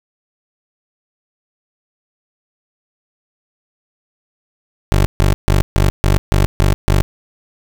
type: tone bursts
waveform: 20% pulse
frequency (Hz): 48.94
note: G1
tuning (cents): -2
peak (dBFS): -5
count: 8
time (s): 4.92-7.02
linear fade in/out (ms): 0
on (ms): 140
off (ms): 140
effects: 7-bit